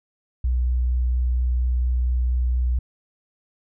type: tone with vibrato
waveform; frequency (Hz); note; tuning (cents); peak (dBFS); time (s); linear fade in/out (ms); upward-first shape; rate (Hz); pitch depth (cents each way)
sine; 61.74; B1; 0; -18; 0.44-2.79; 5; triangle; 4.3; 11
effects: none